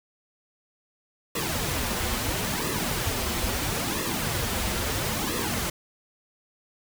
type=noise with flanger; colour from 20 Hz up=pink; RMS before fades=-28 dBFS; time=1.35-5.7 s; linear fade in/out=5 ms; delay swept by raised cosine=1.3 to 7.3 ms; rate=0.75 Hz; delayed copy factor=-0.7; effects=none

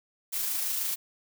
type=noise with amplitude modulation; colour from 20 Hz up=blue; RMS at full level=-29 dBFS; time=0.32-0.96 s; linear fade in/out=20 ms; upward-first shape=sine; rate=26.6 Hz; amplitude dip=30%; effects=none

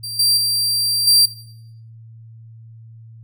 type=tone with level steps; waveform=sawtooth; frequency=4711 Hz; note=D8; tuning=5 cents sharp; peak=-23 / -10 / -14 / -7 dBFS; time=0.03-1.26 s; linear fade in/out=10 ms; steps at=0.19 / 0.37 / 1.07 s; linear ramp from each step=5 ms; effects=noise-tail reverb RT60 0.7 s tail -17 dB re dry + added 113 Hz sine -38 dBFS peak until 3.23 s

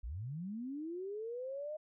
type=linear sweep; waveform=sine; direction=up; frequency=46.58 to 622.3 Hz; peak=-39 dBFS; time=0.03-1.77 s; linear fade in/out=10 ms; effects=none

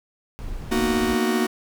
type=noise; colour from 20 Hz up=brown; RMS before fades=-32 dBFS; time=0.39-1.15 s; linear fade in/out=0 ms
type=chord; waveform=45% pulse; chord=B major seventh; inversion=third; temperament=just; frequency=231.5 / 246.9 / 308.7 / 370.4 Hz; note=A#3 / B3 / D#4 / F#4; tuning=-12 / 0 / -14 / +2 cents; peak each=-23 / -29 / -28 / -24 dBFS; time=0.71-1.47 s; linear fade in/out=10 ms
effects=none

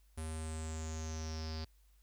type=tone with low-pass filter sweep; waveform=square; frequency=79.4 Hz; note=D#2; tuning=36 cents sharp; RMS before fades=-41 dBFS; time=0.17-1.65 s; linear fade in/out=10 ms; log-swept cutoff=10000 to 4700 Hz; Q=9.2; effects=added 50 Hz sine -63 dBFS peak until 2.02 s + white hiss -75 dBFS RMS until 2.02 s

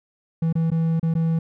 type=tone with dropouts; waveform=triangle; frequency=163.5 Hz; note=E3; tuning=14 cents flat; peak=-16 dBFS; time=0.42-1.39 s; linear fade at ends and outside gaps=5 ms; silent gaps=0.527-0.553 / 0.704-0.716 / 0.997-1.029 / 1.14-1.151 s; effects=none

